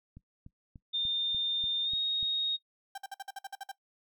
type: click train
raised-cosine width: 5 ms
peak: -36 dBFS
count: 8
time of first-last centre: 0.17-2.229 s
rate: 3.4 Hz
type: tone with pitch glide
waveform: sine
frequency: 3620 to 3739 Hz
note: A7 to A#7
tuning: +48 to +4 cents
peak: -28 dBFS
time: 0.93-2.57 s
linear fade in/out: 20 ms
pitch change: +56 cents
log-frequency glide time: 1.84-1.91 s
type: tone bursts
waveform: 35% pulse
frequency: 786 Hz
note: G5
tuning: 4 cents sharp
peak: -36 dBFS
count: 10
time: 2.95-3.717 s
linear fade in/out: 5 ms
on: 29 ms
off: 53 ms
effects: noise-tail reverb RT60 0.1 s tail -18 dB re dry